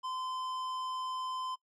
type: tone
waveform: square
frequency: 1028 Hz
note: C6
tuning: 31 cents flat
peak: -36 dBFS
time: 0.03-1.56 s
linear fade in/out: 20 ms
effects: noise-tail reverb RT60 0.1 s tail -21 dB re dry + low-pass 5000 Hz 12 dB/octave